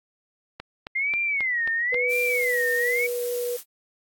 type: click train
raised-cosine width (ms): 0.3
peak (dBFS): -18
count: 6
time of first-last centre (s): 0.6-1.944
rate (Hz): 3.72
type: tone with vibrato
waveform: sine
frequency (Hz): 2080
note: C7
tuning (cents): -11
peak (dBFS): -22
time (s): 0.95-3.07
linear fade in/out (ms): 10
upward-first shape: sine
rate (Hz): 1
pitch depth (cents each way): 230
type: tone with pitch glide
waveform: sine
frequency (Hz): 492.6 to 485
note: B4 to B4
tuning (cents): -5 to -31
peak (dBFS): -25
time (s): 1.92-3.57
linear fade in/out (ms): 10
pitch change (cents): -26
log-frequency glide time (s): 2.57-2.86
type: noise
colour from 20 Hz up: blue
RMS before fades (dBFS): -36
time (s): 2.08-3.64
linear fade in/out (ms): 50
effects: AAC 64 kbps